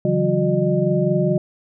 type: tone cluster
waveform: sine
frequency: 143.4 / 167.8 / 188.4 / 362.6 / 608 Hz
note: D3 / E3 / F#3 / F#4 / D#5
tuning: -41 / +31 / +32 / -35 / -40 cents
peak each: -22 dBFS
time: 0.05-1.38 s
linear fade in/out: 2 ms
effects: none